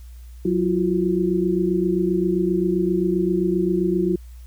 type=tone cluster; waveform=sine; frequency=183.1 / 335.5 / 363.1 Hz; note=F#3 / E4 / F#4; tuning=-18 / +31 / -33 cents; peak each=-22 dBFS; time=0.45-4.16 s; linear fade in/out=5 ms; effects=added 60 Hz sine -37 dBFS peak until 4.46 s + white hiss -57 dBFS RMS until 4.46 s